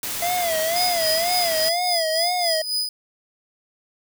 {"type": "noise", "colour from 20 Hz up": "white", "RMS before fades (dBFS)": -28, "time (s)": [0.03, 1.69], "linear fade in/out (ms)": 2}
{"type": "tone with vibrato", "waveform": "square", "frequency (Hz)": 676, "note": "E5", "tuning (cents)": 43, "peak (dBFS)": -22, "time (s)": [0.22, 2.62], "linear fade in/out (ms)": 5, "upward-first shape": "sine", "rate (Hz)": 2, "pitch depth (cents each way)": 120}
{"type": "tone with tremolo", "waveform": "40% pulse", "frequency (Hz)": 4978, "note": "D#8", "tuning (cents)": 0, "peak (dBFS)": -19, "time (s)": [0.76, 2.89], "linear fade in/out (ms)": 2, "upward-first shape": "sine", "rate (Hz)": 3.6, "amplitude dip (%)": 65}
{"effects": []}